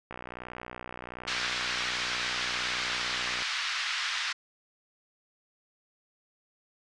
click train, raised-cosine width 0.5 ms, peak -24 dBFS, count 204, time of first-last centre 0.11-3.422 s, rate 61.3 Hz
pink band-pass noise, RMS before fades -32 dBFS, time 1.27-4.33 s, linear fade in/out 10 ms, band 1300 to 5200 Hz, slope 24 dB/octave
effects resampled to 24000 Hz

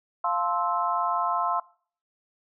sine chord, F major seventh, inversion none, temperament just, 698.5 / 873.1 / 1047.7 / 1309.6 Hz, F5 / A5 / C6 / E6, 0 / -14 / +2 / -12 cents, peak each -29 / -32 / -26 / -29 dBFS, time 0.24-1.6 s, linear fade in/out 5 ms, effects noise-tail reverb RT60 0.5 s tail -22 dB re dry

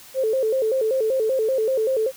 sine tone with vibrato, 481.1 Hz, B4, 45 cents flat, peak -18 dBFS, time 0.14-2.12 s, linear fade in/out 50 ms, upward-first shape square, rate 5.2 Hz, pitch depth 160 cents each way, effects white hiss -45 dBFS RMS until 2.16 s

